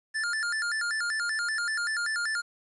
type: tone with vibrato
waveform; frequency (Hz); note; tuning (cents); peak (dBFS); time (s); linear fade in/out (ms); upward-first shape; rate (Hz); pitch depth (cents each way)
square; 1576; G6; +9; -28; 0.14-2.42; 20; square; 5.2; 190
effects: resampled to 24000 Hz + 10-bit